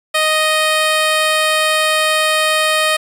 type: tone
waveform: 10% pulse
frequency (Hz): 622.3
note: D#5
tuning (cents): 0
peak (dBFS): -4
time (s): 0.14-2.97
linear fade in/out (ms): 10
effects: resampled to 32000 Hz + 7-bit